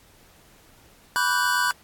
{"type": "chord", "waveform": "square", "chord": "G major seventh", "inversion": "first", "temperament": "equal with one note detuned", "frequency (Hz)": [987.8, 1149.8, 1480, 1568], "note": ["B5", "D6", "F#6", "G6"], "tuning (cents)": [0, -37, 0, 0], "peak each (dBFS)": [-26, -30, -25, -27], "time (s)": [1.16, 1.71], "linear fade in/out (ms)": 0, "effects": ["pink hiss -55 dBFS RMS until 1.83 s", "AAC 64 kbps"]}